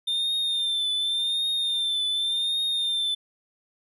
triangle tone with vibrato, 3600 Hz, A7, 39 cents sharp, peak -22 dBFS, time 0.07-3.15 s, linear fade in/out 10 ms, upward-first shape triangle, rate 0.88 Hz, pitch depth 57 cents each way, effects none

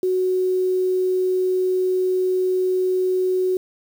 sine tone with quantisation, 370 Hz, F#4, in tune, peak -17 dBFS, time 0.03-3.57 s, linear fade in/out 2 ms, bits 7, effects none

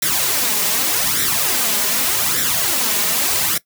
white noise with flanger, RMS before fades -18 dBFS, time 0.02-3.58 s, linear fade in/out 5 ms, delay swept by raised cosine 0.53 to 4.93 ms, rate 0.84 Hz, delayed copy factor +0.7, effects noise-tail reverb RT60 0.1 s tail -19 dB re dry + high-pass 80 Hz 12 dB/octave

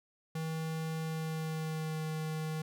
square tone with pitch glide, 160 to 157.07 Hz, D#3 to D#3, +49 to +17 cents, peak -35 dBFS, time 0.35-2.62 s, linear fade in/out 5 ms, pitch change -32 cents, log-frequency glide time 1.02-2.04 s, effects none

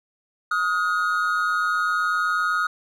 triangle tone pair together, 1256 / 1436.2 Hz, D#6 / F6, +16 / +48 cents, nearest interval major second, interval 232 cents, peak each -21 dBFS, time 0.51-2.67 s, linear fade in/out 5 ms, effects none

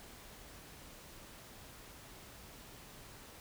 silence, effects pink hiss -54 dBFS RMS until 3.4 s

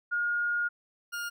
sine / 40% pulse tone pair in turn, 1427 / 1415.5 Hz, F6 / F6, +37 / +23 cents, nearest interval unison, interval 14 cents, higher first, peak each -26 / -32 dBFS, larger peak first, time 0.11-0.69 / 1.12-1.3 s, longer first, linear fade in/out 20 ms, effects none

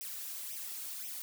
blue noise with flanger, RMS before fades -42 dBFS, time 0.01-1.22 s, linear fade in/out 0 ms, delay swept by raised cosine 0.34 to 3.24 ms, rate 1.9 Hz, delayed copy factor +0.85, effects none

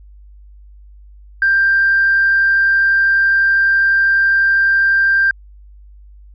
sine tone, 1583 Hz, G6, 17 cents sharp, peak -9 dBFS, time 1.42-5.31 s, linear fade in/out 2 ms, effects tanh soft clip ceiling -5 dBFS + added 50 Hz sine -38 dBFS peak until 6.34 s

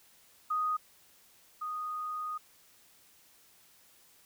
sine tone pair in turn, 1244.5 / 1239.7 Hz, D#6 / D#6, 0 / -7 cents, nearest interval unison, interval 7 cents, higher first, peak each -28 / -34 dBFS, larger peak first, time 0.5-0.77 / 1.61-2.38 s, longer second, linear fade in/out 10 ms, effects white hiss -62 dBFS RMS until 4.25 s

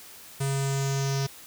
square tone with low-pass filter sweep, 137.1 Hz, C#3, 19 cents flat, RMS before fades -27 dBFS, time 0.4-1.27 s, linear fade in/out 10 ms, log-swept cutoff 9000 to 5500 Hz, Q 4.7, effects white hiss -47 dBFS RMS until 1.46 s

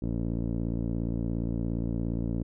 15% pulse tone with low-pass filter, 57.2 Hz, A#1, 32 cents flat, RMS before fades -30 dBFS, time 0.02-2.43 s, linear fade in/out 5 ms, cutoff 350 Hz, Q 2.9, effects none

